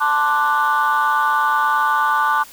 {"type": "chord", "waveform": "sine", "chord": "D dominant seventh", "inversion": "second", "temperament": "equal", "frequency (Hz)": [880, 1046.5, 1174.7, 1480], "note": ["A5", "C6", "D6", "F#6"], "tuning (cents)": [0, 0, 0, 0], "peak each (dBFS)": [-18, -22, -17, -19], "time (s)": [0, 2.44], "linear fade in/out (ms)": 20, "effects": ["tanh soft clip ceiling -9 dBFS", "white hiss -42 dBFS RMS until 2.52 s"]}